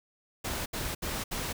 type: noise bursts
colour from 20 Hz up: pink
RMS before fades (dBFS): -34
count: 4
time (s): 0.44-1.53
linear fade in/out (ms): 10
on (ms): 220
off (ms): 70
effects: none

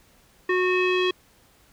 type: tone with low-pass filter sweep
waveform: square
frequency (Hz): 365.8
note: F#4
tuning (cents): -20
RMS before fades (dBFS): -22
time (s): 0.49-1.11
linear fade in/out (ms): 5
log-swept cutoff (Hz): 2100 to 3200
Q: 4.6
effects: pink hiss -58 dBFS RMS until 1.72 s

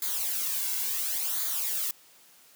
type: noise with flanger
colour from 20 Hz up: blue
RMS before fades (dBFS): -30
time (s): 0.02-1.91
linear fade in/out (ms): 2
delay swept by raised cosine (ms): 0.36 to 1.66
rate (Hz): 0.71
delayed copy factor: -0.7
effects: white hiss -57 dBFS RMS until 2.55 s + high-pass 150 Hz 12 dB/octave

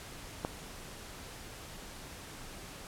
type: click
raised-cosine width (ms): 1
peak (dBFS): -18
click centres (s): 0.449
effects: pink hiss -47 dBFS RMS until 2.87 s + low-pass 12000 Hz 12 dB/octave

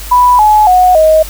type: tone with pitch steps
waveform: sine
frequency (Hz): 987.8 / 850.1 / 731.5 / 629.5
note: B5 / G#5 / F#5 / D#5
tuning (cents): 0 / +40 / -20 / +20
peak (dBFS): -3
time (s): 0.11-1.23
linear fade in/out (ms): 10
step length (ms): 280
effects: added 50 Hz sine -24 dBFS peak until 1.29 s + white hiss -28 dBFS RMS until 1.29 s

